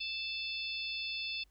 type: harmonic tone with a mistuned harmonic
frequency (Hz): 880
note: A5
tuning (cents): 0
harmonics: 3 / 4 / 5 / 6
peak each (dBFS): -39 / -41 / -43 / -45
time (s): 0-1.44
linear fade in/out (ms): 10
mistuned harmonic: 6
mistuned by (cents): -64
effects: added 50 Hz sine -64 dBFS peak until 1.5 s + pink hiss -75 dBFS RMS until 1.5 s